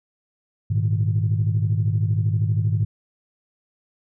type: chord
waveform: sine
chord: Ab suspended second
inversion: none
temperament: equal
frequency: 103.83 / 116.54 / 155.56 Hz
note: Ab2 / Bb2 / Eb3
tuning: 0 / 0 / 0 cents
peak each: -19 / -23 / -25 dBFS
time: 0.7-2.85 s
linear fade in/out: 10 ms
effects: tanh soft clip ceiling -11 dBFS